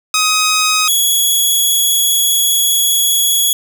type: tone pair in turn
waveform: 10% pulse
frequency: 1259 / 3355 Hz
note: D#6 / G#7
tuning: +20 / +17 cents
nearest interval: octave + perfect fourth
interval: 1697 cents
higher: second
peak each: -3 dBFS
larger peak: neither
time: 0.14-0.88 / 0.88-3.53 s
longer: second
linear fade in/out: 2 ms
effects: 7-bit